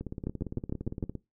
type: two click trains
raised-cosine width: 3 ms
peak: -23 / -18 dBFS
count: 21 / 6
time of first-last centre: 0.01-1.153 / 0.27-1.028 s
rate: 17.5 / 6.6 Hz
effects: noise-tail reverb RT60 0.2 s tail -20 dB re dry